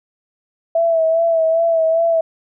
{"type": "tone with vibrato", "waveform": "sine", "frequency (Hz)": 657, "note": "E5", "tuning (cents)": -6, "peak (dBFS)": -12, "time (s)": [0.75, 2.21], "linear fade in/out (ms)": 5, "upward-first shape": "sine", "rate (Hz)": 2.5, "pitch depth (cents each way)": 37, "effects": []}